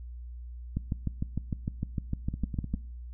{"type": "two click trains", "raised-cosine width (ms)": 5, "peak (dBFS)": [-17, -22], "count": [14, 5], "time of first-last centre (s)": [[0.77, 2.74], [2.34, 2.744]], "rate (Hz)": [6.6, 9.9], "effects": ["noise-tail reverb RT60 0.6 s tail -22 dB re dry", "added 60 Hz sine -39 dBFS peak until 3.13 s"]}